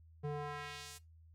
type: tone with band-pass filter sweep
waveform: square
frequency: 146.83 Hz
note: D3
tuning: in tune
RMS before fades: -43 dBFS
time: 0.23-0.99 s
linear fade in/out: 20 ms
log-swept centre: 310 to 9800 Hz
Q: 0.9
effects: noise-tail reverb RT60 0.2 s tail -20 dB re dry + added 81 Hz sine -58 dBFS peak until 1.34 s